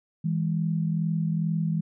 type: tone pair together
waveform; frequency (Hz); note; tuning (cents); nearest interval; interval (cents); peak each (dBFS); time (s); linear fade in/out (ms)
sine; 162.87 / 205.2; E3 / G#3; -21 / -21; major third; 400; -24 / -30; 0.24-1.81; 10
effects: none